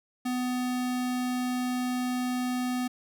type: tone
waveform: square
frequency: 250 Hz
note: B3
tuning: 21 cents sharp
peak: -28 dBFS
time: 0.25-2.88 s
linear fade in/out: 10 ms
effects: none